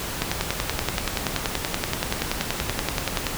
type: click train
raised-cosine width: 0.2 ms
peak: -5 dBFS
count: 33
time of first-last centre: 0.22-3.268 s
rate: 10.5 Hz
effects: pink hiss -30 dBFS RMS until 3.37 s